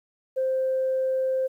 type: tone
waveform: sine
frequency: 523.3 Hz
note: C5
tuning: in tune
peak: -21 dBFS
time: 0.36-1.48 s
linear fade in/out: 20 ms
effects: tanh soft clip ceiling -17 dBFS + 10-bit